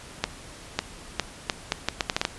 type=accelerating click train; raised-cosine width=0.2 ms; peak=-5 dBFS; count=11; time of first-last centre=0.24-2.251 s; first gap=550 ms; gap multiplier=0.74; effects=pink hiss -44 dBFS RMS until 2.38 s + resampled to 24000 Hz